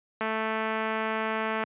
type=click train; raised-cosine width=0.5 ms; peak=-15 dBFS; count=315; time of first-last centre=0.21-1.637 s; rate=220 Hz; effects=high-pass 150 Hz 12 dB/octave + resampled to 8000 Hz